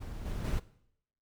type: noise with level steps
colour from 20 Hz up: brown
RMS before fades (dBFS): -41 / -36 / -31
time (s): 0-0.6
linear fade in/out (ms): 20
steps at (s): 0.25 / 0.44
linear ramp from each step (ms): 10
effects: noise-tail reverb RT60 0.7 s tail -18 dB re dry